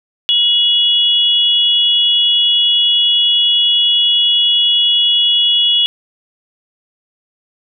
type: tone pair together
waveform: sine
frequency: 2900 / 3370 Hz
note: F#7 / G#7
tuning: -35 / +25 cents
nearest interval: minor third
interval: 260 cents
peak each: -12 dBFS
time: 0.29-5.86 s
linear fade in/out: 0 ms
effects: none